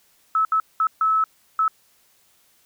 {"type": "tone bursts at uneven times", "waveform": "sine", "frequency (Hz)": 1300, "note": "E6", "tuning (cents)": -24, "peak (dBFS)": -16, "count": 5, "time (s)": [[0.35, 0.45], [0.52, 0.6], [0.8, 0.87], [1.01, 1.24], [1.59, 1.68]], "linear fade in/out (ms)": 2, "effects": ["white hiss -60 dBFS RMS until 2.65 s"]}